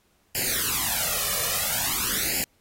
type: noise with flanger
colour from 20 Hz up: white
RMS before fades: -26 dBFS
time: 0.35-2.44 s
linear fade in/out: 0 ms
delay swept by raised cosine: 0.41 to 1.71 ms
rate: 0.49 Hz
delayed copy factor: +1
effects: pink hiss -66 dBFS RMS until 2.6 s + AAC 48 kbps